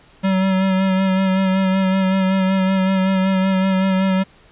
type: tone with vibrato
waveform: square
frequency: 190 Hz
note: F#3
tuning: 46 cents sharp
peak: -15 dBFS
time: 0.23-4.24 s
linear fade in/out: 20 ms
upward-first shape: sine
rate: 5.3 Hz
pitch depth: 25 cents each way
effects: pink hiss -50 dBFS RMS until 4.51 s + resampled to 8000 Hz